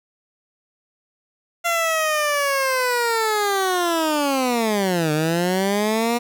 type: linear two-way sweep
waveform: 15% pulse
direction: down then up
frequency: 689 to 150 to 241.2 Hz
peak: -12 dBFS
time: 1.64-6.19 s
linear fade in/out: 20 ms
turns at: 5.12 s
effects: none